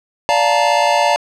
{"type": "chord", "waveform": "square", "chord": "Bb major seventh", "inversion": "first", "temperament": "just", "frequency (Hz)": [582.7, 699.2, 874.1, 932.3], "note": ["D5", "F5", "A5", "Bb5"], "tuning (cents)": [-14, 2, -12, 0], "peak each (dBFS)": -18, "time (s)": [0.29, 1.16], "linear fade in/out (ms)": 0, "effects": ["low-pass 6000 Hz 12 dB/octave"]}